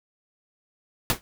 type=noise with exponential decay; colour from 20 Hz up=pink; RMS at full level=-17 dBFS; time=1.1-1.21 s; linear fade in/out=0 ms; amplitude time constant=22 ms; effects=none